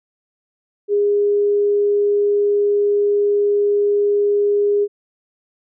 sine tone, 409.4 Hz, G#4, 25 cents flat, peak -13 dBFS, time 0.88-4.88 s, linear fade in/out 50 ms, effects none

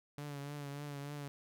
sawtooth tone with vibrato, 143.6 Hz, D3, 39 cents flat, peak -38 dBFS, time 0.18-1.28 s, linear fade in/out 0 ms, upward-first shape triangle, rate 3.4 Hz, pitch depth 47 cents each way, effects none

